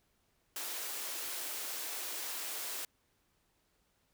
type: high-pass noise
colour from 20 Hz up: white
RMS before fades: -40 dBFS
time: 0.56-2.85 s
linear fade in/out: 2 ms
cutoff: 310 Hz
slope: 24 dB/octave
effects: pink hiss -75 dBFS RMS until 4.13 s